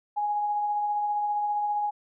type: tone with tremolo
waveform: sine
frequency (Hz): 830.6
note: G#5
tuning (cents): 0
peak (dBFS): -23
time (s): 0.16-1.91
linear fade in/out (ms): 20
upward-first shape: triangle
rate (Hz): 15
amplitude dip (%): 30
effects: none